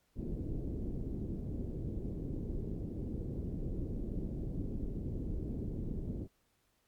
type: low-pass noise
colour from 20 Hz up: pink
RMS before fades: -38 dBFS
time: 0.15-6.28 s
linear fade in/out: 50 ms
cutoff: 380 Hz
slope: 24 dB/octave
effects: pink hiss -75 dBFS RMS until 6.87 s + MP3 96 kbps